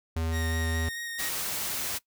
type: tone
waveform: square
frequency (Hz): 81.4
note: E2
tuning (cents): -21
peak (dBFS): -28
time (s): 0.16-0.89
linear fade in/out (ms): 5
type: tone with vibrato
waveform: sawtooth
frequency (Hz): 1864.7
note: A#6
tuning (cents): 0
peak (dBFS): -31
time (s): 0.31-1.32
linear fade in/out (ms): 50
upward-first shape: square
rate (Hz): 4.6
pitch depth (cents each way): 11
type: noise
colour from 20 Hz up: white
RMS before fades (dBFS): -32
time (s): 1.18-1.99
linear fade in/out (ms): 20
effects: noise-tail reverb RT60 0.1 s tail -20 dB re dry